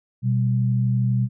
sine tone pair together, 123.69 / 196 Hz, B2 / G3, +3 / 0 cents, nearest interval minor sixth, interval 797 cents, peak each -18 / -25 dBFS, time 0.22-1.29 s, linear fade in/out 50 ms, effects none

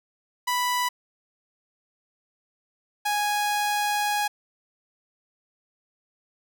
sawtooth tone pair in turn, 987.8 / 829.4 Hz, B5 / G#5, 0 / -3 cents, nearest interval minor third, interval 303 cents, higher first, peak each -19 dBFS, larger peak neither, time 0.47-0.89 / 3.05-4.28 s, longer second, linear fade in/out 10 ms, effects none

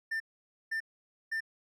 triangle tone bursts, 1791 Hz, A6, 30 cents sharp, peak -29 dBFS, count 3, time 0.11-1.406 s, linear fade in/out 10 ms, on 92 ms, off 510 ms, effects none

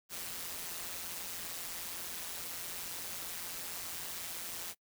white noise with amplitude modulation, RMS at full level -39 dBFS, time 0.09-4.75 s, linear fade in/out 50 ms, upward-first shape sine, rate 173 Hz, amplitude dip 65%, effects noise-tail reverb RT60 0.1 s tail -24 dB re dry

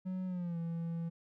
triangle tone with pitch glide, 185.5 to 167.18 Hz, F#3 to E3, +5 to +25 cents, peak -33 dBFS, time 0.05-1.1 s, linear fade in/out 20 ms, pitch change -180 cents, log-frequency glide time 0.26-0.58 s, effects none

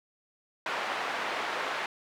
pink band-pass noise, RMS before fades -33 dBFS, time 0.66-1.86 s, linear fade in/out 2 ms, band 680 to 2400 Hz, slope 12 dB/octave, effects none

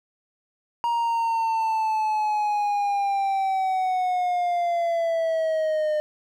triangle linear sweep, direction down, 944 to 605 Hz, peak -19 dBFS, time 0.84-6 s, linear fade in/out 0 ms, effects none

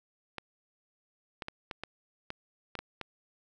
clicks, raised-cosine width 0.3 ms, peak -21 dBFS, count 9, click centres 0.383 / 1.422 / 1.484 / 1.712 / 1.836 / 2.304 / 2.753 / 2.79 / 3.013 s, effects none

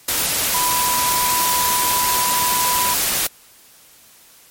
sine tone in noise, 987.8 Hz, B5, in tune, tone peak -19 dBFS, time 0.54-2.94 s, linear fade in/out 5 ms, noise white, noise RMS -19 dBFS, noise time 0.08-3.27 s, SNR -3 dB, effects white hiss -48 dBFS RMS until 4.5 s + MP3 64 kbps

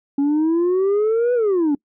sine exponential two-way sweep, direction up then down, 277.2 to 498.1 to 277.2 Hz, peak -12 dBFS, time 0.18-1.75 s, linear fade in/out 5 ms, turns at 1.34 s, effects noise-tail reverb RT60 0.1 s tail -25 dB re dry + tanh soft clip ceiling -14 dBFS

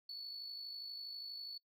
sine tone with amplitude modulation, 4435 Hz, C#8, in tune, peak -40 dBFS, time 0.09-1.58 s, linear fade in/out 5 ms, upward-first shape sine, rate 52.3 Hz, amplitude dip 50%, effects noise-tail reverb RT60 0.1 s tail -25 dB re dry + tanh soft clip ceiling -41 dBFS

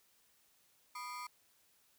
35% pulse ring-modulated tone, 1108.7 Hz, C#6, in tune, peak -38 dBFS, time 0.95-1.27 s, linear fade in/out 5 ms, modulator 122 Hz, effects white hiss -71 dBFS RMS until 1.98 s

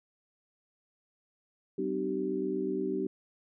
harmonic tone with a mistuned harmonic, 63.9 Hz, C2, 40 cents flat, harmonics 3 / 4 / 5 / 6, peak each -38 / -37 / -35 / -32 dBFS, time 1.78-3.07 s, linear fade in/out 5 ms, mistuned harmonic 5, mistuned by -87 cents, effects none

